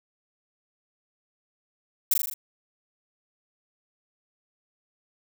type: noise with echo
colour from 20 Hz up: violet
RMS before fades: -20 dBFS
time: 2.11-2.14 s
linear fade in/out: 5 ms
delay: 40 ms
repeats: 5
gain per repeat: -3 dB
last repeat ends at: 2.34 s
effects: none